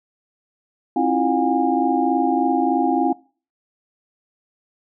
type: tone cluster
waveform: sine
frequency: 266.7 / 324.6 / 347.9 / 719 / 814 Hz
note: C4 / E4 / F4 / F#5 / G#5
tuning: +33 / -27 / -7 / -50 / -35 cents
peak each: -21 / -22 / -25 / -23 / -22 dBFS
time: 0.96-3.13 s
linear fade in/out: 5 ms
effects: noise-tail reverb RT60 0.4 s tail -23 dB re dry